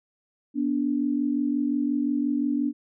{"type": "tone pair together", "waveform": "sine", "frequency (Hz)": [244.3, 290], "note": ["B3", "D4"], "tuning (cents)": [-19, -22], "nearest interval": "minor third", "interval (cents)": 297, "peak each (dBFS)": [-26, -24], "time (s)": [0.54, 2.73], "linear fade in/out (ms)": 50, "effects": []}